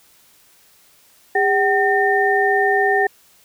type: tone cluster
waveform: sine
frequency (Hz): 404.3 / 761 / 1817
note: G#4 / F#5 / A#6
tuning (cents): -46 / +48 / -45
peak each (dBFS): -18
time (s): 1.35-3.07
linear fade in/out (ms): 5
effects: white hiss -53 dBFS RMS until 3.44 s